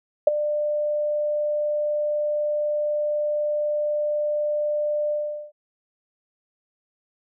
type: tone with ADSR envelope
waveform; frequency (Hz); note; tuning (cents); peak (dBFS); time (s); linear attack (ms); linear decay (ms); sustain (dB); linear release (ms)
sine; 596; D5; +25; -8; 0.27-5.52; 5; 15; -13; 410
effects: none